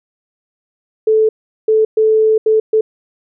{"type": "tone bursts at uneven times", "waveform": "sine", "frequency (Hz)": 437, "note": "A4", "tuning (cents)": -12, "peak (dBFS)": -8, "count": 5, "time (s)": [[1.07, 1.29], [1.68, 1.85], [1.97, 2.38], [2.46, 2.6], [2.73, 2.81]], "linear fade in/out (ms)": 5, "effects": []}